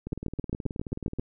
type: two click trains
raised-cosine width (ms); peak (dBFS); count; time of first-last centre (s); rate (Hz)
3; -22 / -16; 22 / 9; 0.07-1.187 / 0.13-1.195; 18.8 / 7.51
effects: none